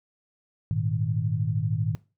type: chord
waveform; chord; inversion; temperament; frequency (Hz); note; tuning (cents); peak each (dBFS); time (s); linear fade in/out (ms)
sine; Ab suspended second; none; equal; 103.83 / 116.54 / 155.56; Ab2 / Bb2 / Eb3; 0 / 0 / 0; -28; 0.71-1.95; 0
effects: noise-tail reverb RT60 0.3 s tail -20 dB re dry